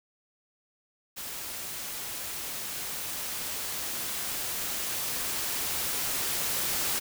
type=noise with level ramp; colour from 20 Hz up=white; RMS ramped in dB=-38 to -29 dBFS; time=1.16-7 s; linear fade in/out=20 ms; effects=none